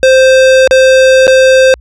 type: tone with dropouts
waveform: square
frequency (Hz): 523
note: C5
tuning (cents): -1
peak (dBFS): -3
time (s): 0.03-1.74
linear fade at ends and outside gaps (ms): 0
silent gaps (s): 0.675-0.71 / 1.269-1.278
effects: added 60 Hz sine -33 dBFS peak until 1.8 s + low-pass 6000 Hz 12 dB/octave